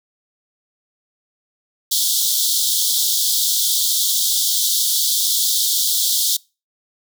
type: high-pass noise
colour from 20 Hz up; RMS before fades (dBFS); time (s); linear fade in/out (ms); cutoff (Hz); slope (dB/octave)
pink; -18; 1.91-6.37; 10; 3300; 96
effects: noise-tail reverb RT60 0.3 s tail -25 dB re dry